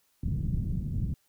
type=low-pass noise; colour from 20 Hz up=white; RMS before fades=-30 dBFS; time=0.23-1.14 s; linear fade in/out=5 ms; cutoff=170 Hz; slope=24 dB/octave; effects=white hiss -70 dBFS RMS until 1.28 s